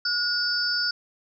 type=tone cluster; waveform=sine; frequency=1444 / 4645 / 5210 Hz; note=F#6 / D8 / E8; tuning=-43 / -20 / -21 cents; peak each=-27 dBFS; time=0.05-0.91 s; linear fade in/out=5 ms; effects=none